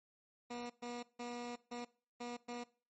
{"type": "tone bursts at uneven times", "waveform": "15% pulse", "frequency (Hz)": 241.2, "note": "B3", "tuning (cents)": -41, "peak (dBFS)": -36, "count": 6, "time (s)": [[0.5, 0.7], [0.82, 1.03], [1.19, 1.56], [1.71, 1.85], [2.2, 2.37], [2.48, 2.64]], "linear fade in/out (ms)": 10, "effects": ["noise-tail reverb RT60 0.4 s tail -21 dB re dry", "MP3 32 kbps"]}